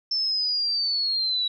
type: linear sweep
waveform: sine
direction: down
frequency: 5330 to 3882 Hz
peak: -22 dBFS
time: 0.11-1.48 s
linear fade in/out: 5 ms
effects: none